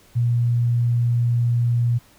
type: tone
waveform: sine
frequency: 119.4 Hz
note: A#2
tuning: 42 cents sharp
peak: -16 dBFS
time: 0.15-1.99 s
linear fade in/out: 20 ms
effects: pink hiss -53 dBFS RMS until 2.18 s